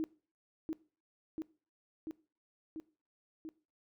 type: tone with echo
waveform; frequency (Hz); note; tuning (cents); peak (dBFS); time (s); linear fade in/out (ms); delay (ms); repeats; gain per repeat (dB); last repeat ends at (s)
sine; 317.6; D#4; +36; -32; 0-0.04; 0; 690; 5; -2; 3.49
effects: noise-tail reverb RT60 0.4 s tail -20 dB re dry